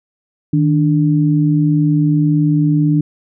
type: tone pair together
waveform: sine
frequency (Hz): 155.58 / 293.7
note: D#3 / D4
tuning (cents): 0 / 0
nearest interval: major seventh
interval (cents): 1100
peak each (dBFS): -12 / -14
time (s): 0.53-3.01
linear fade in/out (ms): 5
effects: none